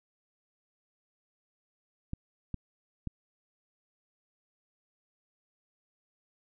clicks, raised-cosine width 5 ms, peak -22 dBFS, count 3, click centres 2.134 / 2.543 / 3.073 s, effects none

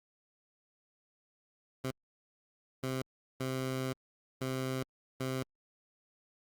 15% pulse tone bursts at uneven times, 130.81 Hz, C3, in tune, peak -27 dBFS, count 5, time 1.84-1.91 / 2.83-3.02 / 3.4-3.93 / 4.41-4.83 / 5.2-5.43 s, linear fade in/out 5 ms, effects Opus 48 kbps

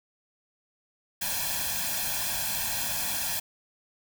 white noise with comb filter, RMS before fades -30 dBFS, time 1.21-3.4 s, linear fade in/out 10 ms, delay 1.2 ms, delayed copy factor +0.9, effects none

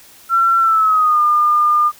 sine tone with pitch glide, 1355 to 1207.2 Hz, E6 to D6, +47 to +47 cents, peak -10 dBFS, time 0.29-1.92 s, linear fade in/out 50 ms, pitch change -200 cents, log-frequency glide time 0.6-1.21 s, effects white hiss -44 dBFS RMS until 1.99 s

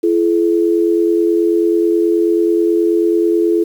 sine tone pair together, 338.4 / 427.7 Hz, E4 / A4, +45 / -49 cents, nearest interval major third, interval 406 cents, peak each -12 / -15 dBFS, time 0.03-3.64 s, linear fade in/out 10 ms, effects 7-bit

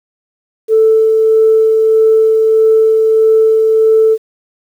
sine tone with tremolo, 441.4 Hz, A4, 5 cents sharp, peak -4 dBFS, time 0.68-4.18 s, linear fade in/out 50 ms, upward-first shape sine, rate 1.6 Hz, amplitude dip 25%, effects tanh soft clip ceiling 0 dBFS + 7-bit

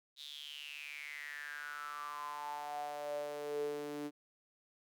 sawtooth tone with high-pass filter sweep, 146.83 Hz, D3, in tune, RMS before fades -43 dBFS, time 0.16-4.11 s, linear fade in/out 50 ms, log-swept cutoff 3800 to 320 Hz, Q 9.2, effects none

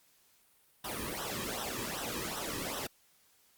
pink noise with flanger, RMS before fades -38 dBFS, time 0.84-2.87 s, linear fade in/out 5 ms, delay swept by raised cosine 0.43 to 1.43 ms, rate 2.6 Hz, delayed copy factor -0.8, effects white hiss -67 dBFS RMS until 3.57 s + Opus 48 kbps

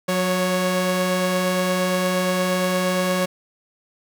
sawtooth tone pair together, 181.94 / 554.4 Hz, F#3 / C#5, -29 / 0 cents, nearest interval octave + perfect fifth, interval 1929 cents, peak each -18 dBFS, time 0.08-3.26 s, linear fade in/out 10 ms, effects none

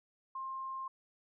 sine tone, 1060 Hz, C6, 22 cents sharp, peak -38 dBFS, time 0.35-0.88 s, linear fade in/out 5 ms, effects none

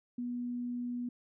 sine tone, 243.6 Hz, B3, 24 cents flat, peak -34 dBFS, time 0.18-1.09 s, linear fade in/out 5 ms, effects none

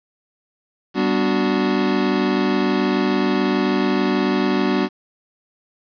square chord, G major seventh, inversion none, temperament equal with one note detuned, 195.21 / 246.9 / 293.7 / 370 Hz, G3 / B3 / D4 / F#4, -7 / 0 / 0 / 0 cents, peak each -23 dBFS, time 0.94-4.89 s, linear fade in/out 50 ms, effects resampled to 11025 Hz + 7-bit

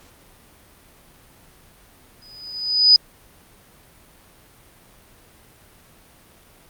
sine tone with exponential growth, 4978 Hz, D#8, in tune, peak -6 dBFS, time 2.22-2.96 s, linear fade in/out 1 ms, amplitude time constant 160 ms, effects pink hiss -51 dBFS RMS until 6.69 s + Opus 48 kbps

